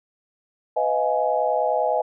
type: chord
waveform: sine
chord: F half-diminished seventh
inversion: second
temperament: just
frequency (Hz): 502.9 / 628.6 / 698.5 / 838.1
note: Cb5 / Eb5 / F5 / Ab5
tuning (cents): +31 / +18 / 0 / +16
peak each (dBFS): -25 / -23 / -26 / -24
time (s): 0.76-2.02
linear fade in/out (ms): 10
effects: none